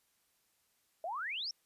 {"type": "exponential sweep", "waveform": "sine", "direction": "up", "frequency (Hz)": [623, 5700], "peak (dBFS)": -36, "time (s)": [1.04, 1.51], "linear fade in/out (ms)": 2, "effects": ["white hiss -75 dBFS RMS until 1.65 s", "resampled to 32000 Hz"]}